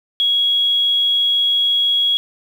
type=tone; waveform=sine; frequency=3322 Hz; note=G#7; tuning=in tune; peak=-13 dBFS; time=0.2-2.17 s; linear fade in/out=0 ms; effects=7-bit